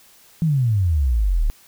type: exponential sweep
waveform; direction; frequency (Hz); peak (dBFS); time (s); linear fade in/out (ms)
sine; down; 169.9 to 34.67; -15; 0.42-1.5; 0
effects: white hiss -51 dBFS RMS until 1.67 s